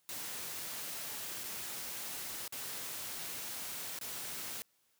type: noise with dropouts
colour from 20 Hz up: white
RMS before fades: -42 dBFS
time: 0.09-4.62 s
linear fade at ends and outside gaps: 0 ms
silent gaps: 1.436-1.44 / 2.478-2.524 / 3.988-4.012 s
effects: white hiss -74 dBFS RMS until 4.99 s + high-pass 80 Hz 12 dB/octave